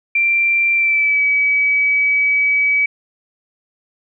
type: tone with pitch glide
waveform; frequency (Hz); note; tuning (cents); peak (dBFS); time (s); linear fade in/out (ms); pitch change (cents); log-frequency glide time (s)
sine; 2360 to 2280; D7 to C#7; +8 to +48; -12; 0.15-2.86; 5; -60; 0.74-1.23
effects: none